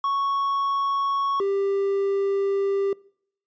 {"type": "tone pair in turn", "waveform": "triangle", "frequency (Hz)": [1108.7, 395.2], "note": ["C#6", "G4"], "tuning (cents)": [0, 14], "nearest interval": "octave + tritone", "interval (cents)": 1786, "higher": "first", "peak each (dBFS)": -19, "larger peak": "neither", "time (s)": [[0.04, 1.4], [1.4, 2.93]], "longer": "second", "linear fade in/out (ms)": 2, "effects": ["noise-tail reverb RT60 0.6 s tail -23 dB re dry", "resampled to 16000 Hz"]}